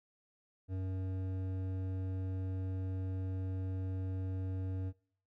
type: tone with hard clipping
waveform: triangle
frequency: 94 Hz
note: F#2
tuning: 28 cents sharp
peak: -37 dBFS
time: 0.68-4.93 s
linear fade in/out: 50 ms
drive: 15 dB
effects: noise-tail reverb RT60 0.5 s tail -22 dB re dry